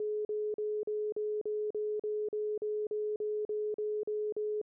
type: tone bursts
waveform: sine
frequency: 423.5 Hz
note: G#4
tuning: 34 cents sharp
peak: -31 dBFS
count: 16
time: 0-4.615 s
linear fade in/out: 2 ms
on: 250 ms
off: 41 ms
effects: none